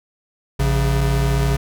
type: tone pair together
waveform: square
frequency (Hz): 57.1 / 136.8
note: A#1 / C#3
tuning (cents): -35 / -23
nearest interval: octave + minor third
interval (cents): 1512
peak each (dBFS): -19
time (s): 0.59-1.57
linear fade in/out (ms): 10
effects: none